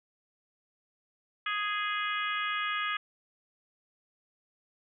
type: harmonic tone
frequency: 415.3 Hz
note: G#4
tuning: in tune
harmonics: 3 / 4 / 5 / 6 / 7 / 8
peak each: -33 / -35 / -37 / -39 / -40 / -41 dBFS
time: 1.46-2.97 s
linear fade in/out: 5 ms
effects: none